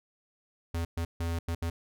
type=tone bursts at uneven times; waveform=square; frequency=83.9 Hz; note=E2; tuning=31 cents sharp; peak=-30 dBFS; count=5; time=0.74-0.85 / 0.97-1.05 / 1.2-1.39 / 1.48-1.55 / 1.62-1.7 s; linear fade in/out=5 ms; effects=none